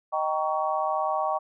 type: chord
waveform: sine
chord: Eb dominant seventh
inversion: none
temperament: just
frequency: 622.3 / 777.8 / 933.4 / 1120.1 Hz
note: Eb5 / G5 / Bb5 / Db6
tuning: 0 / -14 / +2 / +18 cents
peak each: -29 / -28 / -32 / -29 dBFS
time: 0.12-1.39 s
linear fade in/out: 20 ms
effects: none